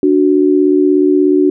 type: tone pair together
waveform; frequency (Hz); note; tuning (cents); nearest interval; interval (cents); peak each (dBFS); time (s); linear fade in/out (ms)
sine; 293.3 / 370; D4 / F#4; -2 / 0; major third; 402; -10; 0.03-1.5; 2
effects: none